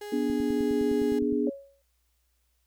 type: tone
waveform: 35% pulse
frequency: 414.5 Hz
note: G#4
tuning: 3 cents flat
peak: -35 dBFS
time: 0.01-1.19 s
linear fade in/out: 5 ms
type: chord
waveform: sine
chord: G# diminished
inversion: first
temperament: equal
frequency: 246.9 / 293.7 / 415.3 Hz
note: B3 / D4 / G#4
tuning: 0 / 0 / 0 cents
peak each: -28 dBFS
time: 0.12-1.5 s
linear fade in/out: 10 ms
type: click train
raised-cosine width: 5 ms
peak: -29 dBFS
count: 11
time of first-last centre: 0.3-1.326 s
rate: 9.75 Hz
type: tone with exponential decay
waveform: sine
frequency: 554.4 Hz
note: C#5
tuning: in tune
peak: -30 dBFS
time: 1.47-1.82 s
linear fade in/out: 2 ms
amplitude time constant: 76 ms
effects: added 60 Hz sine -70 dBFS peak until 2.66 s + white hiss -75 dBFS RMS until 2.66 s